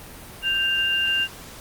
sine tone pair together, 1568 / 2794 Hz, G6 / F7, 0 / 0 cents, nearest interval minor seventh, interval 1000 cents, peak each -26 / -20 dBFS, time 0.42-1.28 s, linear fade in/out 50 ms, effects pink hiss -41 dBFS RMS until 1.6 s + Opus 32 kbps

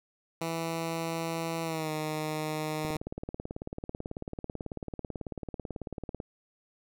10% pulse tone with pitch glide, 164.81 to 154.66 Hz, E3 to D#3, 0 to -10 cents, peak -23 dBFS, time 0.41-2.97 s, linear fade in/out 5 ms, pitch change -110 cents, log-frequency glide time 1.63-1.91 s
click train, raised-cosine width 2 ms, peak -23 dBFS, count 62, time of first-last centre 2.85-6.202 s, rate 18.2 Hz
effects none

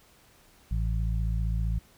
harmonic tone, 55.3 Hz, A1, 9 cents sharp, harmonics 1 / 2 / 3, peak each -26 / -32 / -36 dBFS, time 0.71-1.79 s, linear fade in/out 5 ms, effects pink hiss -59 dBFS RMS until 1.97 s

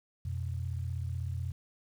sine tone pair together, 87.31 / 123.47 Hz, F2 / B2, 0 / 0 cents, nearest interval tritone, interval 600 cents, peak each -34 / -37 dBFS, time 0.25-1.52 s, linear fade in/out 5 ms, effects 10-bit

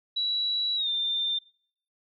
sine tone with pitch glide, 3916 to 3591 Hz, B7 to A7, -15 to +35 cents, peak -25 dBFS, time 0.16-1.39 s, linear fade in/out 10 ms, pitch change -150 cents, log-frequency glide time 0.76-0.89 s, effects noise-tail reverb RT60 0.6 s tail -21 dB re dry

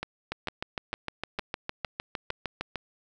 two click trains, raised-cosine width 0.3 ms, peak -15 / -16 dBFS, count 16 / 7, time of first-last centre 0.32-2.61 / 0.03-2.757 s, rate 6.55 / 2.2 Hz, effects none

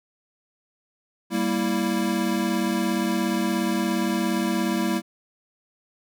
square chord, E diminished, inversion first, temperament equal, 196 / 233.1 / 329.6 Hz, G3 / Bb3 / E4, 0 / 0 / 0 cents, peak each -27 dBFS, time 1.3-5.02 s, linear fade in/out 50 ms, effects none

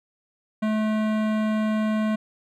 sine tone with hard clipping, 216.1 Hz, A3, 31 cents flat, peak -23 dBFS, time 0.62-2.16 s, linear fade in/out 10 ms, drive 18 dB, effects none

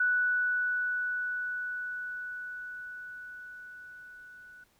sine tone with level ramp, 1480 Hz, F#6, in tune, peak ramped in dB -23 to -49 dBFS, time 0-4.64 s, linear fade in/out 5 ms, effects pink hiss -68 dBFS RMS until 4.79 s

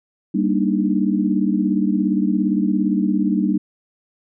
sine chord, Eb major seventh, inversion first, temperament equal, 196 / 233.1 / 293.7 / 311.1 Hz, G3 / Bb3 / D4 / Eb4, 0 / 0 / 0 / 0 cents, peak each -19 / -22 / -22 / -23 dBFS, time 0.34-3.58 s, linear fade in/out 10 ms, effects none

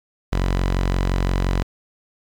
sawtooth tone, 45.76 Hz, F#1, 18 cents flat, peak -14 dBFS, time 0.32-1.63 s, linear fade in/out 10 ms, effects low-pass 6000 Hz 12 dB/octave + 7-bit

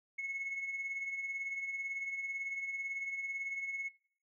sine tone with tremolo, 2189 Hz, C#7, 22 cents flat, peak -33 dBFS, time 0.18-3.89 s, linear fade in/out 10 ms, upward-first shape triangle, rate 18 Hz, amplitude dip 70%, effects noise-tail reverb RT60 0.5 s tail -19 dB re dry + tanh soft clip ceiling -33 dBFS

